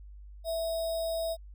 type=tone with sample-and-hold; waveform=sine; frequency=657 Hz; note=E5; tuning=6 cents flat; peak=-29 dBFS; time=0.44-1.37 s; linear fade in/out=50 ms; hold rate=4410 Hz; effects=added 50 Hz sine -45 dBFS peak until 1.54 s